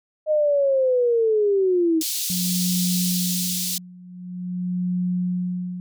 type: linear sweep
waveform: sine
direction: down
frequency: 622.3 to 311.1 Hz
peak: -16 dBFS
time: 0.26-2.03 s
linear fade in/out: 50 ms
type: high-pass noise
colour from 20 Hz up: pink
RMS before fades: -26 dBFS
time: 2.01-3.78 s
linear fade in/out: 2 ms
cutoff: 3800 Hz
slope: 24 dB/octave
type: tone with tremolo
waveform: sine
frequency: 180 Hz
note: F#3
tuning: 47 cents flat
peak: -20 dBFS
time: 2.3-5.8 s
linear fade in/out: 0 ms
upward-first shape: sine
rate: 0.45 Hz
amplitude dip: 90%
effects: none